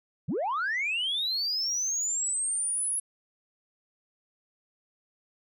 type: linear sweep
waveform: sine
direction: up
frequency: 110 to 10630 Hz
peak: -25 dBFS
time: 0.28-3 s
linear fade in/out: 10 ms
effects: tanh soft clip ceiling -24 dBFS